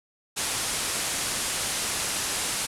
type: low-pass noise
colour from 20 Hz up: white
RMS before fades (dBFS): -29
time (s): 0.36-2.67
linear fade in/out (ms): 20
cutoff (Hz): 11000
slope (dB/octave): 48
effects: none